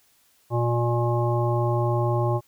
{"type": "harmonic tone", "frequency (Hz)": 119.2, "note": "A#2", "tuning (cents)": 39, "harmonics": [1, 3, 5, 7, 9], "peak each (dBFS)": [-22, -27, -29, -30, -32], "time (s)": [0.5, 2.41], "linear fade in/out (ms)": 50, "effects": ["white hiss -62 dBFS RMS until 2.47 s"]}